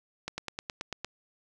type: slowing click train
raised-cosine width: 0.2 ms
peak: -17 dBFS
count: 8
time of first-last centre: 0.28-1.046 s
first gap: 100 ms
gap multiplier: 1.03
effects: none